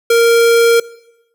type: tone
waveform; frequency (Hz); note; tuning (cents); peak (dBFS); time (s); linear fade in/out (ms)
square; 465.1; A#4; -4; -8; 0.1-0.8; 5
effects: noise-tail reverb RT60 0.9 s tail -21 dB re dry